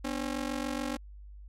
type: ring-modulated tone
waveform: sawtooth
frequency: 270.7 Hz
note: C#4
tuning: 41 cents flat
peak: -25 dBFS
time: 0.04-0.97 s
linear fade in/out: 10 ms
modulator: 23.5 Hz
effects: added 50 Hz sine -45 dBFS peak until 1.48 s + low-pass 11000 Hz 12 dB/octave